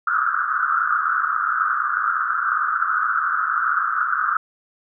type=band-pass noise; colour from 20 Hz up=pink; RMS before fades=-21 dBFS; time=0.07-4.37 s; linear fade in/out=5 ms; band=1200 to 1500 Hz; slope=96 dB/octave; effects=none